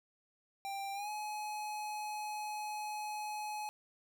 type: tone with pitch glide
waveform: square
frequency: 789 to 845.6 Hz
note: G5 to G#5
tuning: +11 to +31 cents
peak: -39 dBFS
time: 0.65-3.69 s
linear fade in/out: 0 ms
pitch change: +120 cents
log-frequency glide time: 0.94-1.09 s
effects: none